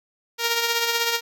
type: tone with tremolo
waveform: 5% pulse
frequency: 466.2 Hz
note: A#4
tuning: in tune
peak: -7 dBFS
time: 0.38-1.21 s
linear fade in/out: 50 ms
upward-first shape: triangle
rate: 16 Hz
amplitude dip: 50%
effects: none